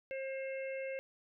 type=harmonic tone; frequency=534 Hz; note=C5; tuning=35 cents sharp; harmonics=1 / 3 / 4 / 5; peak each=-38 / -52 / -47 / -50 dBFS; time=0.11-0.99 s; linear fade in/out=0 ms; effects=none